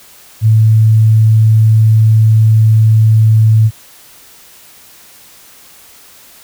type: tone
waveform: sine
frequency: 110 Hz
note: A2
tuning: in tune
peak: -4 dBFS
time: 0.41-3.71 s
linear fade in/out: 50 ms
effects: white hiss -40 dBFS RMS until 6.43 s